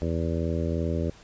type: harmonic tone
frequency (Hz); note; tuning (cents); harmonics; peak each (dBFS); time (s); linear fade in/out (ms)
82.8; E2; +8; 1 / 2 / 3 / 4 / 5 / 6 / 7; -28 / -31 / -33 / -34 / -35 / -36 / -36; 0.02-1.1; 0
effects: pink hiss -52 dBFS RMS until 1.23 s + resampled to 16000 Hz